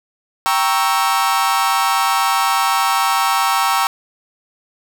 40% pulse chord, G diminished seventh, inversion none, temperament equal, 784 / 932.3 / 1108.7 / 1318.5 Hz, G5 / Bb5 / Db6 / Fb6, 0 / 0 / 0 / 0 cents, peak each -19 dBFS, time 0.46-3.87 s, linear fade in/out 0 ms, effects none

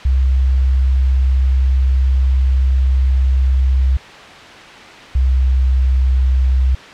sine tone pair in turn, 65.41 / 64.73 Hz, C2 / C2, 0 / -18 cents, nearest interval unison, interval 18 cents, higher first, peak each -10 dBFS, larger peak neither, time 0.05-3.97 / 5.15-6.75 s, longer first, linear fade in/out 5 ms, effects white hiss -35 dBFS RMS until 6.93 s + low-pass 3000 Hz 12 dB/octave

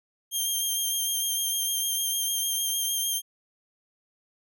10% pulse tone with vibrato, 3189 Hz, G7, 29 cents sharp, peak -18 dBFS, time 0.31-3.22 s, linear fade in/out 50 ms, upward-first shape sine, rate 6.6 Hz, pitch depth 19 cents each way, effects none

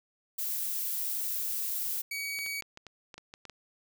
violet noise, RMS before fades -33 dBFS, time 0.38-2.02 s, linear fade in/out 10 ms
sawtooth tone, 2261 Hz, C#7, 34 cents sharp, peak -30 dBFS, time 2.11-2.61 s, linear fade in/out 5 ms
clicks, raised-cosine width 0.2 ms, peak -28 dBFS, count 10, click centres 2.389 / 2.463 / 2.623 / 2.774 / 2.867 / 3.142 / 3.18 / 3.339 / 3.453 / 3.497 s
effects none

